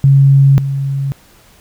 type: tone pair in turn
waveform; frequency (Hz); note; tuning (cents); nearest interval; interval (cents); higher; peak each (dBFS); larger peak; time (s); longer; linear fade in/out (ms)
sine; 137.7 / 137.7; C#3 / C#3; -11 / -11; unison; 0; neither; -4 / -14; first; 0.04-0.58 / 0.58-1.12; neither; 0
effects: pink hiss -46 dBFS RMS until 1.6 s